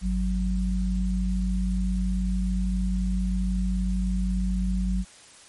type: tone pair together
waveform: sine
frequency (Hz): 51.91 / 185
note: G#1 / F#3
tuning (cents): 0 / 0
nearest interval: octave + minor seventh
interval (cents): 2200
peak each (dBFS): -24 / -26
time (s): 0.01-5.05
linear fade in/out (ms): 50
effects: white hiss -50 dBFS RMS until 5.48 s + MP3 48 kbps